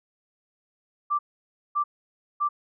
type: tone bursts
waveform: sine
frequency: 1174.7 Hz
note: D6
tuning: in tune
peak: -21 dBFS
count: 3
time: 1.1-2.49 s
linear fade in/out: 20 ms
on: 90 ms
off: 560 ms
effects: none